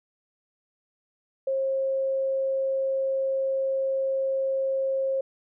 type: tone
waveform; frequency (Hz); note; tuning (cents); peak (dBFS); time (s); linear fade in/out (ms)
sine; 536; C5; +42; -23; 1.47-5.21; 5
effects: none